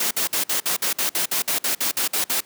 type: noise bursts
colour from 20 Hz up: white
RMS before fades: -22 dBFS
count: 15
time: 0-2.406 s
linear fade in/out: 5 ms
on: 110 ms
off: 54 ms
effects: pink hiss -50 dBFS RMS until 2.45 s + high-pass 200 Hz 12 dB/octave